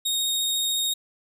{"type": "tone with vibrato", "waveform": "sawtooth", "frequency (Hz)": 3729, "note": "A#7", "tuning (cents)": 0, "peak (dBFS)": -20, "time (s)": [0.05, 0.94], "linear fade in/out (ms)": 10, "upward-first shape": "sine", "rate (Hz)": 14, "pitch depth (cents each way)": 13, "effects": []}